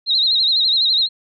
sine tone with vibrato, 3951 Hz, B7, in tune, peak -13 dBFS, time 0.06-1.09 s, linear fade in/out 50 ms, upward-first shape sine, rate 12 Hz, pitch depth 110 cents each way, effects none

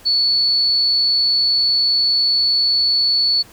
sine tone, 4435 Hz, C#8, in tune, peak -13 dBFS, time 0.05-3.43 s, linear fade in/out 20 ms, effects pink hiss -45 dBFS RMS until 3.52 s

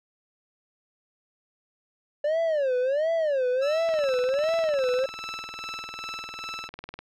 triangle tone with vibrato, 575 Hz, D5, 37 cents flat, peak -20 dBFS, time 2.24-5.06 s, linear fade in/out 5 ms, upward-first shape sine, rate 1.4 Hz, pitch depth 250 cents each way
15% pulse tone with tremolo, 1318.5 Hz, E6, in tune, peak -26 dBFS, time 3.61-6.69 s, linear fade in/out 20 ms, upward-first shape sine, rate 2.5 Hz, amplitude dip 45%
click train, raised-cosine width 0.3 ms, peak -22 dBFS, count 63, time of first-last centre 3.89-6.99 s, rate 20 Hz
effects low-pass 6000 Hz 12 dB/octave

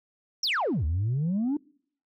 sine exponential two-way sweep, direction down then up, 5920 to 72.7 to 306.6 Hz, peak -22 dBFS, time 0.43-1.57 s, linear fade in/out 5 ms, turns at 0.85 s, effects noise-tail reverb RT60 0.6 s tail -26 dB re dry + tanh soft clip ceiling -22 dBFS

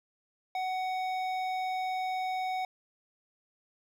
triangle tone with hard clipping, 746 Hz, F#5, 14 cents sharp, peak -32 dBFS, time 0.55-2.65 s, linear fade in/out 2 ms, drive 15 dB, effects none

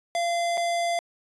square tone with dropouts, 687 Hz, F5, 29 cents flat, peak -24 dBFS, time 0.15-0.99 s, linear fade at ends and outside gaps 1 ms, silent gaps 0.573-0.577 s, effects resampled to 22050 Hz

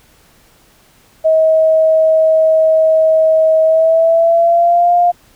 sine tone with pitch glide, 637 to 702.7 Hz, D#5 to F5, +41 to +10 cents, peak -7 dBFS, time 1.24-5.12 s, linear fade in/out 20 ms, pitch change +169 cents, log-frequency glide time 3.63-4.94 s, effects pink hiss -49 dBFS RMS until 5.35 s

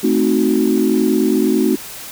sine chord, A diminished seventh, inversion none, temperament equal, 220 / 261.6 / 311.1 / 370 Hz, A3 / C4 / Eb4 / Gb4, 0 / 0 / 0 / 0 cents, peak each -17 dBFS, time 0.03-1.76 s, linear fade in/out 10 ms, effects tanh soft clip ceiling -3 dBFS + white hiss -32 dBFS RMS until 2.11 s

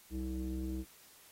square tone with low-pass filter, 64.4 Hz, C2, 27 cents flat, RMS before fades -38 dBFS, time 0.1-0.85 s, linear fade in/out 50 ms, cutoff 300 Hz, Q 5.6, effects white hiss -60 dBFS RMS until 1.31 s + AAC 48 kbps

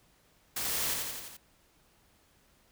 white noise with echo, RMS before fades -34 dBFS, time 0.56-0.94 s, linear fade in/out 5 ms, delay 86 ms, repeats 5, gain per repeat -3 dB, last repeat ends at 1.37 s, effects pink hiss -66 dBFS RMS until 2.71 s

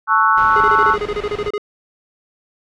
sine chord, F# minor seventh, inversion first, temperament equal, 880 / 1108.7 / 1318.5 / 1480 Hz, A5 / C#6 / E6 / F#6, 0 / 0 / 0 / 0 cents, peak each -18 / -15 / -15 / -17 dBFS, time 0.07-0.97 s, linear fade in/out 50 ms
pink noise, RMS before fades -30 dBFS, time 0.37-1.49 s, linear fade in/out 5 ms
square tone bursts, 415.6 Hz, G#4, 1 cent sharp, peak -19 dBFS, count 14, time 0.56-1.58 s, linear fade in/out 2 ms, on 45 ms, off 30 ms
effects low-pass 3000 Hz 12 dB/octave

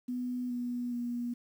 sine tone with pitch steps, 248.1 / 243.8 / 240.4 Hz, B3 / B3 / B3, +8 / -22 / -46 cents, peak -32 dBFS, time 0.08-1.34 s, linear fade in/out 10 ms, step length 420 ms, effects 10-bit

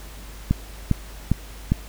click train, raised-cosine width 5 ms, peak -5 dBFS, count 4, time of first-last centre 0.51-1.72 s, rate 2.48 Hz, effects added 50 Hz sine -38 dBFS peak until 1.88 s + pink hiss -44 dBFS RMS until 1.88 s

